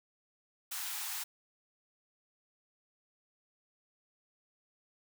white high-pass noise, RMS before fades -39 dBFS, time 0.71-1.24 s, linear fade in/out 10 ms, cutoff 730 Hz, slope 96 dB/octave, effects none

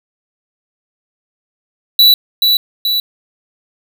square tone with echo, 3947 Hz, B7, 2 cents flat, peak -5 dBFS, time 1.99-2.14 s, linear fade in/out 2 ms, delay 430 ms, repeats 2, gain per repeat -4 dB, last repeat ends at 3 s, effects none

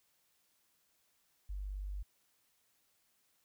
sine tone, 49 Hz, G1, in tune, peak -38 dBFS, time 1.49-2.03 s, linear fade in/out 10 ms, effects white hiss -75 dBFS RMS until 3.44 s

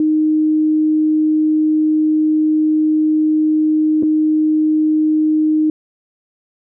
sine tone with dropouts, 309.4 Hz, D#4, 10 cents flat, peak -11 dBFS, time 0-5.7 s, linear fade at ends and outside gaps 2 ms, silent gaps 4.026-4.032 s, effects none

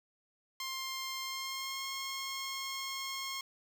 10% pulse tone with pitch glide, 1058 to 1077.7 Hz, C6 to C#6, +19 to -49 cents, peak -29 dBFS, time 0.6-3.41 s, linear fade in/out 2 ms, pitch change +32 cents, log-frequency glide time 1.23-1.87 s, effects none

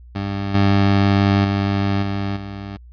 20% pulse tone with level steps, 99.3 Hz, G2, 23 cents sharp, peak -17 / -8 / -12 / -16 / -24 dBFS, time 0.15-2.77 s, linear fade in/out 5 ms, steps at 0.54 / 1.44 / 2.02 / 2.36 s, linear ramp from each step 10 ms, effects added 60 Hz sine -39 dBFS peak until 2.92 s + resampled to 11025 Hz

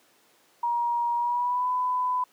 sine tone with pitch glide, 949 to 1000.8 Hz, A#5 to B5, +31 to +23 cents, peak -23 dBFS, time 0.63-2.24 s, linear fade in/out 5 ms, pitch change +92 cents, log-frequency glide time 1.16-1.68 s, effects pink hiss -61 dBFS RMS until 2.32 s + high-pass 300 Hz 12 dB/octave

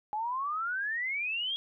sine exponential sweep, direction up, 830.6 to 3322 Hz, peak -30 dBFS, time 0.13-1.56 s, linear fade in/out 0 ms, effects none

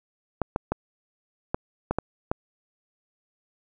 clicks, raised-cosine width 1 ms, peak -10 dBFS, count 7, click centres 0.417 / 0.561 / 0.72 / 1.545 / 1.91 / 1.986 / 2.315 s, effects none

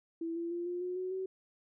sine tone with pitch steps, 331.1 / 338.4 / 346 / 353.6 / 361.5 / 369.5 / 377.7 Hz, E4 / E4 / F4 / F4 / F#4 / F#4 / F#4, +8 / +45 / -16 / +22 / -40 / -2 / +36 cents, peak -34 dBFS, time 0.21-1.26 s, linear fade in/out 5 ms, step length 150 ms, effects none

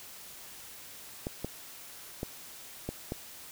clicks, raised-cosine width 2 ms, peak -20 dBFS, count 5, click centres 1.269 / 1.446 / 2.231 / 2.89 / 3.121 s, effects white hiss -48 dBFS RMS until 3.51 s

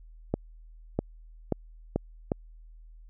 accelerating click train, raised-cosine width 2 ms, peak -12 dBFS, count 5, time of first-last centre 0.34-2.318 s, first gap 650 ms, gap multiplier 0.82, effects added 40 Hz sine -47 dBFS peak until 3.09 s

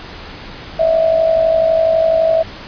sine tone with amplitude modulation, 650 Hz, E5, 24 cents flat, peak -7 dBFS, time 0.79-2.43 s, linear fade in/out 10 ms, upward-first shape sine, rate 52 Hz, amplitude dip 60%, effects pink hiss -32 dBFS RMS until 2.67 s + resampled to 11025 Hz

